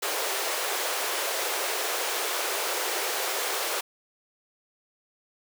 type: high-pass noise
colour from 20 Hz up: pink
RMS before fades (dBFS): -29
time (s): 0.02-3.81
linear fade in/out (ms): 10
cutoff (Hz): 380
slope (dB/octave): 48
effects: none